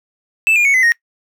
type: tone with pitch steps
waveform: triangle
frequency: 2637 / 2418 / 2217 / 2033 / 1864.6 Hz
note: E7 / D7 / C#7 / B6 / A#6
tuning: 0 / +50 / 0 / +50 / 0 cents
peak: -8 dBFS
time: 0.47-0.92 s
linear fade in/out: 0 ms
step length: 90 ms
effects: noise-tail reverb RT60 0.1 s tail -21 dB re dry